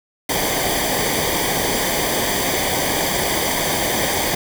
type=noise with comb filter; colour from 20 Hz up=pink; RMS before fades=-20 dBFS; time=0.29-4.35 s; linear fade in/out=5 ms; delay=0.74 ms; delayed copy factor=-0.75; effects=none